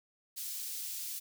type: high-pass noise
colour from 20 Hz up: white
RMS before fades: -40 dBFS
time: 0.36-1.2 s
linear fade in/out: 20 ms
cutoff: 4100 Hz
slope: 12 dB/octave
effects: none